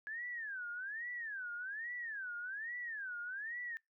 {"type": "tone with vibrato", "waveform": "sine", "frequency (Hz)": 1668, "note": "G#6", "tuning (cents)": 7, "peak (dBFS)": -40, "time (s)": [0.07, 3.77], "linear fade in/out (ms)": 0, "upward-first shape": "sine", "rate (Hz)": 1.2, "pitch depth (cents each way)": 280, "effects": ["noise-tail reverb RT60 0.2 s tail -26 dB re dry"]}